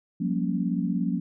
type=chord; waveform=sine; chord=G half-diminished seventh; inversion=third; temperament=equal with one note detuned; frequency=179.01 / 196 / 233.1 / 277.2 Hz; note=F3 / G3 / Bb3 / Db4; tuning=+43 / 0 / 0 / 0 cents; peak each=-27 / -31 / -29 / -31 dBFS; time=0.2-1.2 s; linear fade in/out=10 ms; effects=none